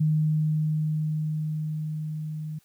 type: tone with level ramp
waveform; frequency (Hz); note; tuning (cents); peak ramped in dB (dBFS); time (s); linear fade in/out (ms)
sine; 154.5; D#3; -12; -19 to -31; 0-2.59; 10
effects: white hiss -64 dBFS RMS until 2.64 s